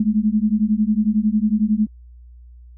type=beating tone pair; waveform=sine; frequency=208.1 / 219.1 Hz; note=G#3 / A3; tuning=+4 / -7 cents; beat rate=11 Hz; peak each=-18 dBFS; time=0-1.87 s; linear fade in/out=5 ms; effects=added 60 Hz sine -40 dBFS peak until 2.77 s